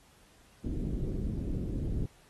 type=low-pass noise; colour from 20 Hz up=pink; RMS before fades=-33 dBFS; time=0.64-2.06 s; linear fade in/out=5 ms; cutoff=340 Hz; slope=24 dB/octave; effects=pink hiss -62 dBFS RMS until 2.29 s + AAC 32 kbps